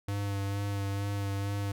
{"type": "tone with vibrato", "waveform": "square", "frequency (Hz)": 100, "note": "G2", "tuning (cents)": 35, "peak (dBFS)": -31, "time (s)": [0.08, 1.72], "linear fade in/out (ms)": 5, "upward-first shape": "sine", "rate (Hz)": 2.2, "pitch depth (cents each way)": 19, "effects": []}